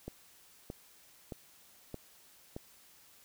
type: click train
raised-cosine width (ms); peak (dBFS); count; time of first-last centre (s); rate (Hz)
2; -27; 5; 0.08-2.564; 1.61
effects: white hiss -61 dBFS RMS until 3.24 s